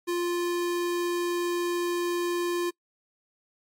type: tone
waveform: square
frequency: 349.2 Hz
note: F4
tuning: in tune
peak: -26 dBFS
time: 0.07-2.71 s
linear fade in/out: 20 ms
effects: noise-tail reverb RT60 0.1 s tail -25 dB re dry + MP3 64 kbps